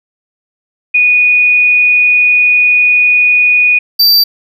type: tone pair in turn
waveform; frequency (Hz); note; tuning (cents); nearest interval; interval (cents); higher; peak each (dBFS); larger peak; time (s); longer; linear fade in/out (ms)
sine / square; 2468 / 4659; D#7 / D8; -15 / -15; major seventh; 1100; second; -5; neither; 0.94-3.79 / 3.99-4.24; first; 10
effects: none